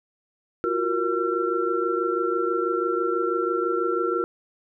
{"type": "tone cluster", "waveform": "sine", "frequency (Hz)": [344.6, 370.7, 469.3, 1355], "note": ["F4", "F#4", "A#4", "E6"], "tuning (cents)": [-23, 3, 12, 47], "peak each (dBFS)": -27, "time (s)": [0.64, 4.24], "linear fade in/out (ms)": 0, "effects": []}